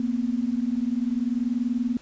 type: tone pair together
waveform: sine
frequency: 232.8 / 253.2 Hz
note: A#3 / B3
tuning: -2 / +43 cents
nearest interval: minor second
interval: 145 cents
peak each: -25 / -26 dBFS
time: 0-1.97 s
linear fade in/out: 2 ms
effects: pink hiss -51 dBFS RMS until 2.01 s + resampled to 16000 Hz